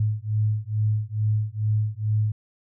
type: beating tone pair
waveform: sine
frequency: 106 / 108.3 Hz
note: G#2 / A2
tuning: +36 / -27 cents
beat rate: 2.3 Hz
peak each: -24 dBFS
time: 0-2.32 s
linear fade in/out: 5 ms
effects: none